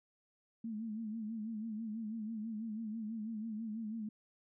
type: tone with vibrato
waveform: sine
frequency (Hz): 219.9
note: A3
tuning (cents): -1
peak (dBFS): -38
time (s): 0.64-4.09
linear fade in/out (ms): 5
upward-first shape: sine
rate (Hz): 6.1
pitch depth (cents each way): 79
effects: none